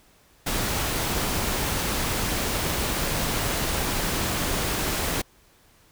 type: noise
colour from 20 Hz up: pink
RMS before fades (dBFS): -26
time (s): 0.46-5.22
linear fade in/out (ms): 10
effects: pink hiss -58 dBFS RMS until 5.91 s